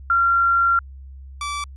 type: tone pair in turn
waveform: sine / sawtooth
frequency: 1376 / 1157.1 Hz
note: F6 / D6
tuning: -26 / -26 cents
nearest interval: minor third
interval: 300 cents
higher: first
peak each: -14 / -21 dBFS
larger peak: first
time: 0.1-0.79 / 1.41-1.64 s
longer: first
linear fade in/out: 2 ms
effects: added 67 Hz sine -36 dBFS peak until 1.76 s + resampled to 24000 Hz